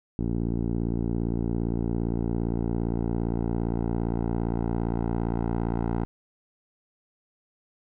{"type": "tone with low-pass filter sweep", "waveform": "10% pulse", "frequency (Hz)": 57.5, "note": "A#1", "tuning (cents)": -23, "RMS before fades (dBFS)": -27, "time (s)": [0.19, 6.05], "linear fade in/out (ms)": 0, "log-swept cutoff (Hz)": [340, 910], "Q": 1, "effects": []}